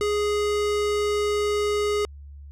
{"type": "tone", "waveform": "square", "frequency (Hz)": 415.3, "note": "G#4", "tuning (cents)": 0, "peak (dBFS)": -22, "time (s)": [0.01, 2.05], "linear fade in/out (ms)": 0, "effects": ["added 71 Hz sine -39 dBFS peak until 2.51 s", "low-pass 9000 Hz 12 dB/octave"]}